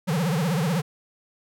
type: tone with vibrato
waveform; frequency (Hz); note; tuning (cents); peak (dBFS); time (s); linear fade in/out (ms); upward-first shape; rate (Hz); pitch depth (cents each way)
square; 164.81; E3; 0; -22; 0.07-0.82; 20; triangle; 16; 290
effects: none